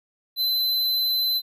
square tone, 4044 Hz, B7, 40 cents sharp, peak -21 dBFS, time 0.36-1.42 s, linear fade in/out 50 ms, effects none

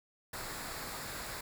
pink noise with comb filter, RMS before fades -42 dBFS, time 0.33-1.41 s, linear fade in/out 5 ms, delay 0.33 ms, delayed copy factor -0.5, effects none

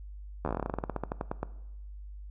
slowing click train, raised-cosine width 1 ms, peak -17 dBFS, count 22, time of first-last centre 0.45-1.43 s, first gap 12 ms, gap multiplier 1.12, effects noise-tail reverb RT60 0.9 s tail -18 dB re dry + added 50 Hz sine -41 dBFS peak until 2.3 s

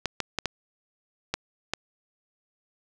clicks, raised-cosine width 0.2 ms, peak -9 dBFS, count 6, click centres 0.057 / 0.203 / 0.387 / 0.457 / 1.34 / 1.736 s, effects none

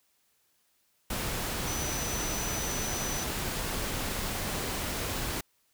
sine tone in noise, 5990 Hz, F#8, 20 cents sharp, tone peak -36 dBFS, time 1.67-3.24 s, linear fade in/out 5 ms, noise pink, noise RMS -33 dBFS, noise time 1.1-5.41 s, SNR -6 dB, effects white hiss -71 dBFS RMS until 5.73 s

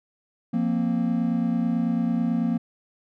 triangle chord, F suspended fourth, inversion none, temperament just, 174.61 / 232.8 / 261.9 Hz, F3 / Bb3 / C4, 0 / -2 / +2 cents, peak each -25 / -21 / -27 dBFS, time 0.53-2.58 s, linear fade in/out 10 ms, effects none

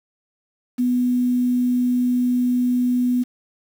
sine tone with quantisation, 247.4 Hz, B3, 3 cents sharp, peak -16 dBFS, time 0.78-3.24 s, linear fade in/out 20 ms, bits 7, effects none

